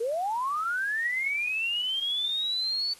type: linear sweep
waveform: sine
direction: up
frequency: 435.2 to 4511 Hz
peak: -26 dBFS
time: 0-2.94 s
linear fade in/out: 10 ms
effects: white hiss -52 dBFS RMS until 2.99 s + AAC 32 kbps